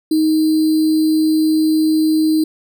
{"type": "tone with sample-and-hold", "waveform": "sine", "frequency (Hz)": 313.5, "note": "D#4", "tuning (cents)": 13, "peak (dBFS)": -11, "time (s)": [0.11, 2.44], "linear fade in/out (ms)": 5, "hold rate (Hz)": 4410, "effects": []}